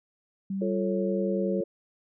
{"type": "tone with vibrato", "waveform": "sine", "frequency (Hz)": 193.9, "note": "G3", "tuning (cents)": -19, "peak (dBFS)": -28, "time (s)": [0.5, 1.61], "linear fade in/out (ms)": 5, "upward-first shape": "sine", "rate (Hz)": 1.6, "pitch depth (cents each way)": 8}
{"type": "chord", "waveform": "sine", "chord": "F augmented", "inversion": "none", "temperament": "equal with one note detuned", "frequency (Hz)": [349.2, 440, 550.5], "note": ["F4", "A4", "C#5"], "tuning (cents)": [0, 0, -12], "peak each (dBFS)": -31, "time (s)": [0.61, 1.64], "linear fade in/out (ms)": 10}
{"effects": []}